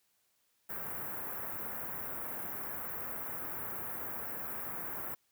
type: band-stop noise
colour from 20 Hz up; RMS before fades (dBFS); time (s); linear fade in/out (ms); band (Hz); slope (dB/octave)
white; -40; 0.69-5.15; 10; 1700 to 14000; 24
effects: white hiss -75 dBFS RMS until 5.31 s + high-pass 60 Hz 12 dB/octave